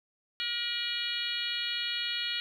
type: harmonic tone with a mistuned harmonic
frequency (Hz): 476.2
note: A#4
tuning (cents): +37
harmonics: 3 / 4 / 5 / 6 / 7 / 8 / 9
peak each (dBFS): -41 / -41 / -39 / -35 / -38 / -39 / -38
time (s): 0.4-2.4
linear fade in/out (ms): 0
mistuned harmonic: 6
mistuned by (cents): +27
effects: 10-bit